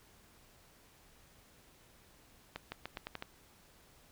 accelerating click train, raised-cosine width 0.3 ms, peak -24 dBFS, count 7, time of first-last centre 2.56-3.224 s, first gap 160 ms, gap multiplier 0.85, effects pink hiss -63 dBFS RMS until 4.11 s

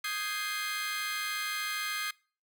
25% pulse chord, Ab major seventh, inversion second, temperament equal, 1244.5 / 1568 / 1661.2 / 2093 Hz, Eb6 / G6 / Ab6 / C7, 0 / 0 / 0 / 0 cents, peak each -34 / -37 / -35 / -32 dBFS, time 0.04-2.11 s, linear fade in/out 5 ms, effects noise-tail reverb RT60 0.4 s tail -25 dB re dry

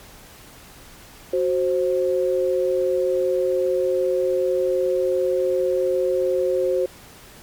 sine tone pair together, 370 / 527.4 Hz, F#4 / C5, 0 / +14 cents, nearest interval tritone, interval 614 cents, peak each -21 / -20 dBFS, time 1.33-6.86 s, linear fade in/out 5 ms, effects pink hiss -45 dBFS RMS until 7.42 s + MP3 96 kbps

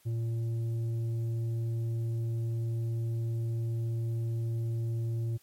sine tone with tanh clipping, 115.1 Hz, A#2, 22 cents flat, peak -30 dBFS, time 0.05-5.38 s, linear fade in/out 20 ms, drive 6 dB, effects white hiss -64 dBFS RMS until 5.42 s + MP3 64 kbps

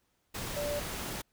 sine tone in noise, 584 Hz, D5, 10 cents flat, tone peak -32 dBFS, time 0.56-0.8 s, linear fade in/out 10 ms, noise pink, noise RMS -38 dBFS, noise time 0.34-1.22 s, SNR +3 dB, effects pink hiss -75 dBFS RMS until 1.32 s

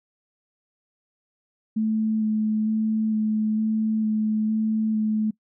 sine tone with vibrato, 217.2 Hz, A3, 22 cents flat, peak -20 dBFS, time 1.76-5.31 s, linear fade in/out 10 ms, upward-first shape square, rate 1.1 Hz, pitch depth 11 cents each way, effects noise-tail reverb RT60 0.1 s tail -22 dB re dry

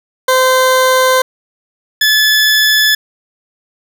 20% pulse tone pair in turn, 516 / 1726.1 Hz, C5 / A6, -24 / -34 cents, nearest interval octave + major sixth, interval 2090 cents, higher second, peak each -3 dBFS, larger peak neither, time 0.28-1.22 / 2.01-2.95 s, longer neither, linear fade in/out 5 ms, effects none

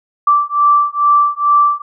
sine beating tone pair, 1167 / 1169.3 Hz, D6 / D6, -11 / -8 cents, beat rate 2.3 Hz, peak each -12 dBFS, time 0.27-1.82 s, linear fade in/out 5 ms, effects none

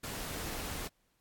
pink noise with amplitude modulation, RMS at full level -38 dBFS, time 0.03-0.88 s, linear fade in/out 10 ms, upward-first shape sine, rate 229 Hz, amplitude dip 35%, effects pink hiss -75 dBFS RMS until 1.2 s + AAC 64 kbps

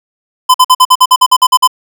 square tone bursts, 1018 Hz, C6, 48 cents flat, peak -3 dBFS, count 12, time 0.49-1.676 s, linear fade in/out 10 ms, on 53 ms, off 50 ms, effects none

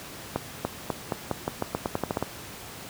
accelerating click train, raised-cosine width 1 ms, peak -11 dBFS, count 14, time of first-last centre 0.36-2.226 s, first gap 290 ms, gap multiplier 0.87, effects pink hiss -41 dBFS RMS until 2.89 s + high-pass 80 Hz 12 dB/octave

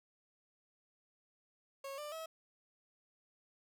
30% pulse tone with pitch steps, 548 / 594.2 / 644.2 Hz, C#5 / D5 / E5, -20 / +20 / -40 cents, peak -40 dBFS, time 1.84-2.26 s, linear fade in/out 5 ms, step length 140 ms, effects none

